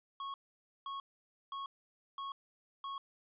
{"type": "tone bursts", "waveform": "square", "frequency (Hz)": 1100, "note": "C#6", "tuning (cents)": -14, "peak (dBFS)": -40, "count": 5, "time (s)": [0.2, 2.98], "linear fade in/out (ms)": 2, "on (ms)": 140, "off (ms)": 520, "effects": ["resampled to 8000 Hz"]}